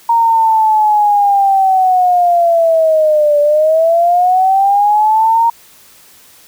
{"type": "linear two-way sweep", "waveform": "sine", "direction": "down then up", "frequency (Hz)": [932.3, 582, 932.3], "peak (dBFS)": -7, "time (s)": [0.09, 5.5], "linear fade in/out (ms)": 5, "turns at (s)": 3.4, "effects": ["white hiss -43 dBFS RMS until 6.47 s"]}